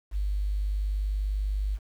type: tone with quantisation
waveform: sine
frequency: 50.2 Hz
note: G1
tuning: 42 cents sharp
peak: -25 dBFS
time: 0.11-1.79 s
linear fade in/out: 50 ms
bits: 9
effects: none